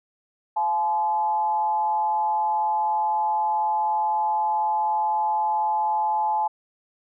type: tone with frequency modulation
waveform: sine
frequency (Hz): 858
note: A5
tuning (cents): -44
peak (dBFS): -20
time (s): 0.56-6.48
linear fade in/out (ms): 10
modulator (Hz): 165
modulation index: 0.48
effects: none